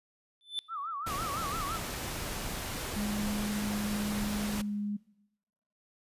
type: tone with exponential growth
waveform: triangle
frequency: 3520 Hz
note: A7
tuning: in tune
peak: -26 dBFS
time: 0.41-0.59 s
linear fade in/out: 0 ms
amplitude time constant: 38 ms
type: tone with vibrato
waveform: sine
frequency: 1223 Hz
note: D#6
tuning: 30 cents flat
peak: -34 dBFS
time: 0.68-1.8 s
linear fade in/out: 50 ms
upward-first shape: sine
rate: 5.9 Hz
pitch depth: 170 cents each way
type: noise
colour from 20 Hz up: pink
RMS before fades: -37 dBFS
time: 1.06-4.62 s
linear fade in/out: 10 ms
type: tone with pitch glide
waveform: sine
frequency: 207.7 to 206 Hz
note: G#3 to G#3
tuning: 0 to -14 cents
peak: -31 dBFS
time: 2.96-4.97 s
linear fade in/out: 10 ms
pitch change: -14 cents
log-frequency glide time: 4.59-4.73 s
effects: noise-tail reverb RT60 1.0 s tail -22 dB re dry + resampled to 32000 Hz